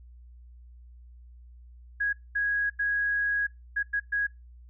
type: tone bursts at uneven times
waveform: sine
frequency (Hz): 1655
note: G#6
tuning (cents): -6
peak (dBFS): -24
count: 6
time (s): 2-2.13 / 2.35-2.7 / 2.79-3.47 / 3.76-3.83 / 3.93-4 / 4.12-4.27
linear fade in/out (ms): 10
effects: noise-tail reverb RT60 0.2 s tail -22 dB re dry + added 60 Hz sine -47 dBFS peak until 4.69 s